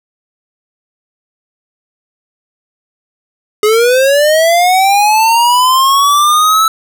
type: linear sweep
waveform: square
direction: up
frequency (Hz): 415.3 to 1318.5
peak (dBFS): -7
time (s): 3.63-6.68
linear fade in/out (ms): 2
effects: none